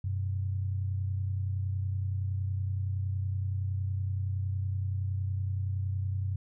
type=tone pair together; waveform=sine; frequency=94.78 / 125.5 Hz; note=F#2 / B2; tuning=+42 / +28 cents; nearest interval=perfect fourth; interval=486 cents; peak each=-29 / -38 dBFS; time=0.04-6.36 s; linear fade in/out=5 ms; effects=none